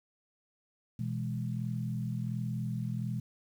sine chord, E major, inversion second, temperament equal, 123.47 / 164.81 / 207.7 Hz, B2 / E3 / G#3, 0 / 0 / 0 cents, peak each -34 / -38 / -38 dBFS, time 0.99-3.2 s, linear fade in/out 5 ms, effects 10-bit

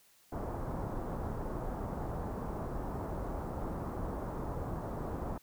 pink low-pass noise, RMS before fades -38 dBFS, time 0.32-5.38 s, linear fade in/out 5 ms, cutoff 1100 Hz, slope 24 dB/octave, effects white hiss -65 dBFS RMS until 5.42 s

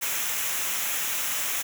white noise with comb filter, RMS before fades -28 dBFS, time 0.01-1.63 s, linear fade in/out 20 ms, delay 0.22 ms, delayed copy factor -0.6, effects none

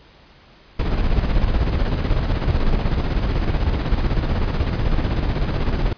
brown noise with tremolo, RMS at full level -17 dBFS, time 0.79-5.93 s, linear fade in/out 5 ms, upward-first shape square, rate 16 Hz, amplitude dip 45%, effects pink hiss -49 dBFS RMS until 5.97 s + resampled to 11025 Hz

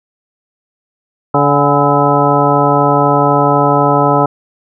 harmonic tone with a mistuned harmonic, 144 Hz, D3, 34 cents flat, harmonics 1 / 2 / 3 / 4 / 5 / 6 / 7 / 9, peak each -16 / -16 / -16 / -16 / -16 / -16 / -16 / -16 dBFS, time 1.34-4.26 s, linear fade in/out 5 ms, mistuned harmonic 6, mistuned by -65 cents, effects none

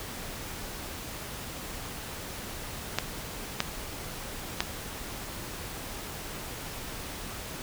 clicks, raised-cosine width 0.2 ms, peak -7 dBFS, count 3, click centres 2.986 / 3.604 / 4.605 s, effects pink hiss -39 dBFS RMS until 7.62 s

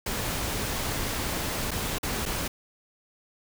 pink noise with dropouts, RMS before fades -30 dBFS, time 0.06-2.48 s, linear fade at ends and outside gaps 5 ms, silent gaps 1.709-1.714 / 1.985-2.03 / 2.255-2.26 s, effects none

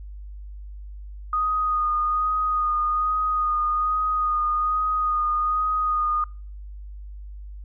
sine tone with vibrato, 1238 Hz, D#6, 9 cents flat, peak -20 dBFS, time 1.33-6.24 s, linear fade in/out 2 ms, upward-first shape sine, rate 1.2 Hz, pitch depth 20 cents each way, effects noise-tail reverb RT60 0.4 s tail -25 dB re dry + added 50 Hz sine -35 dBFS peak until 7.64 s

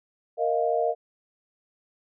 sine chord, Bb suspended fourth, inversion none, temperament equal with one note detuned, 466.2 / 624.1 / 698.5 Hz, Bb4 / Eb5 / F5, 0 / +5 / 0 cents, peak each -26 dBFS, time 0.37-0.95 s, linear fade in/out 50 ms, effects none

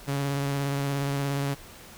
sawtooth tone with vibrato, 140 Hz, C#3, 18 cents sharp, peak -22 dBFS, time 0.07-1.55 s, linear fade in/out 20 ms, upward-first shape triangle, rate 17 Hz, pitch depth 26 cents each way, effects pink hiss -47 dBFS RMS until 1.97 s

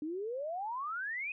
sine exponential sweep, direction up, 293.7 to 2558 Hz, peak -35 dBFS, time 0.02-1.32 s, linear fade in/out 2 ms, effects none

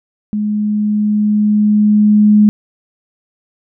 sine tone with level ramp, 210 Hz, G#3, 19 cents sharp, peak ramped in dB -14 to -4 dBFS, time 0.33-2.49 s, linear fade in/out 0 ms, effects none

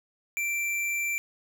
sine tone with hard clipping, 2349 Hz, D7, in tune, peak -28 dBFS, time 0.37-1.18 s, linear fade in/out 0 ms, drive 15 dB, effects none

